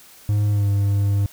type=tone with pitch glide; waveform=triangle; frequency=103.83 to 100.53 Hz; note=G#2 to G2; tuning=0 to +44 cents; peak=-14 dBFS; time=0.29-1.26 s; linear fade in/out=0 ms; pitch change=-56 cents; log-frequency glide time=0.5-0.67 s; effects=white hiss -47 dBFS RMS until 1.32 s